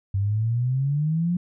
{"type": "exponential sweep", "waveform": "sine", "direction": "up", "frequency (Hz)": [95.9, 179.9], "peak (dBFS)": -20, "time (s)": [0.14, 1.37], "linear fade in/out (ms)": 5, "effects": []}